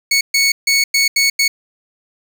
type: tone bursts at uneven times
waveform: 20% pulse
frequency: 2217 Hz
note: C#7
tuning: in tune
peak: -6 dBFS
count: 6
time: 0.11-0.21 / 0.34-0.52 / 0.67-0.84 / 0.94-1.08 / 1.16-1.3 / 1.39-1.48 s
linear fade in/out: 5 ms
effects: none